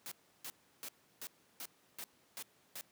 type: noise bursts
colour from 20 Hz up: white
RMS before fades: -45 dBFS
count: 8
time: 0.06-2.81 s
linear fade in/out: 0 ms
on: 55 ms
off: 330 ms
effects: pink hiss -69 dBFS RMS until 2.91 s + high-pass 150 Hz 12 dB/octave